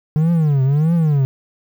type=tone with vibrato; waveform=triangle; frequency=150 Hz; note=D3; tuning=37 cents sharp; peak=-10 dBFS; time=0.16-1.25 s; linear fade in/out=0 ms; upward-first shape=triangle; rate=1.6 Hz; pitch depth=250 cents each way; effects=8-bit